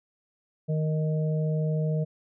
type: harmonic tone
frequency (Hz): 155.56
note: D#3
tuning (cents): 0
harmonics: 1 / 3 / 4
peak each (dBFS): -24 / -34 / -36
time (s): 0.68-2.05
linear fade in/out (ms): 20
effects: none